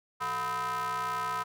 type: ring-modulated tone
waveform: square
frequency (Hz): 138.59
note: C#3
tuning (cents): 0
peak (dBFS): -28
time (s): 0.2-1.44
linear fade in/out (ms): 20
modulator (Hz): 1140
effects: none